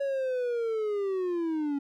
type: linear sweep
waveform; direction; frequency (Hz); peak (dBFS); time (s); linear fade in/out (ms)
triangle; down; 561 to 277.2; -25; 0-1.79; 10
effects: none

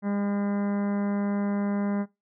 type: harmonic tone with a mistuned harmonic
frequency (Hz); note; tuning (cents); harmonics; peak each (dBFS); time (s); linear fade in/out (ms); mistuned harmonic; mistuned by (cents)
202.4; G#3; -44; 1 / 2 / 3 / 4 / 5 / 6 / 7 / 8 / 9 / 10; -25 / -38 / -37 / -42 / -43 / -48 / -48 / -49 / -51 / -50; 0.02-2.06; 50; 8; -17
effects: noise-tail reverb RT60 0.2 s tail -18 dB re dry

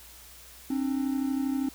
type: tone pair together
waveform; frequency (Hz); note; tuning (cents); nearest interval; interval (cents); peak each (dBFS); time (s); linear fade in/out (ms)
triangle; 266.3 / 298.9; C4 / D4; +31 / +31; major second; 200; -25 / -30; 0.7-1.69; 5
effects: added 60 Hz sine -55 dBFS peak until 1.74 s + white hiss -50 dBFS RMS until 1.74 s

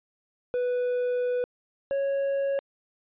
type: tone pair in turn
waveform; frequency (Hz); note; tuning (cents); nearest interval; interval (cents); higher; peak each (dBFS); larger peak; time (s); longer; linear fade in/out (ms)
triangle; 493.9 / 552.6; B4 / C#5; 0 / -6; major second; 194; second; -22; neither; 0.54-1.44 / 1.91-2.59; first; 0
effects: resampled to 8000 Hz

